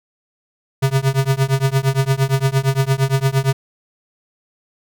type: tone with tremolo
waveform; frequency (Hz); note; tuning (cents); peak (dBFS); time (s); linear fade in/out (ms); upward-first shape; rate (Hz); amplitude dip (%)
square; 134.9; C#3; -47; -11; 0.82-3.53; 10; triangle; 8.7; 100
effects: none